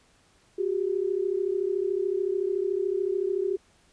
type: tone pair together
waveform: sine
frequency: 366.5 / 400.2 Hz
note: F#4 / G4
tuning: -16 / +36 cents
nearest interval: major second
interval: 152 cents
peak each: -27 dBFS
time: 0.58-3.57 s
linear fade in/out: 10 ms
effects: pink hiss -62 dBFS RMS until 3.92 s + resampled to 22050 Hz